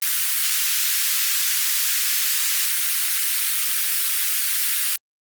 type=high-pass noise; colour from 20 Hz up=white; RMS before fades=-21 dBFS; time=0.02-4.96 s; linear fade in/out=2 ms; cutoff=1500 Hz; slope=24 dB/octave; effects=Opus 32 kbps